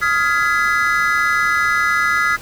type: chord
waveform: triangle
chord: F half-diminished seventh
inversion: third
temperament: just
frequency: 1257.2 / 1396.9 / 1676.3 / 2012 Hz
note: Eb6 / F6 / Ab6 / Cb7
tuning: +18 / 0 / +16 / +32 cents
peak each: -18 dBFS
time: 0.01-2.37 s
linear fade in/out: 20 ms
effects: pink hiss -37 dBFS RMS until 2.41 s